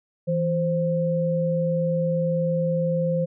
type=tone pair together; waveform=sine; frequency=164.81 / 523.2 Hz; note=E3 / C5; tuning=0 / 0 cents; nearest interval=octave + minor sixth; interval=2000 cents; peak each=-23 dBFS; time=0.27-3.26 s; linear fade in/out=20 ms; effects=none